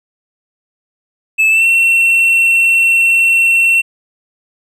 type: tone with pitch glide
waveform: triangle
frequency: 2614 to 2711 Hz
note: E7 to E7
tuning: -15 to +48 cents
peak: -6 dBFS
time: 1.38-3.82 s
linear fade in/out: 20 ms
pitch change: +63 cents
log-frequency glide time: 1.49-1.65 s
effects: none